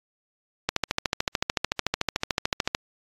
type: click train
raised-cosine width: 0.2 ms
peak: -5 dBFS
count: 29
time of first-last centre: 0.69-2.749 s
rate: 13.6 Hz
effects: AAC 32 kbps